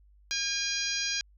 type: harmonic tone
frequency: 812 Hz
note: G#5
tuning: 39 cents flat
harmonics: 2 / 3 / 4 / 5 / 6 / 7 / 8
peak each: -37 / -36 / -38 / -36 / -34 / -36 / -38 dBFS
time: 0.31-1.21 s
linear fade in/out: 0 ms
effects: added 50 Hz sine -56 dBFS peak until 1.37 s